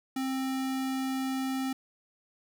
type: tone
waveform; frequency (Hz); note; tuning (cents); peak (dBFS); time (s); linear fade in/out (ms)
square; 264.1; C4; +16; -30; 0.16-1.73; 5
effects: none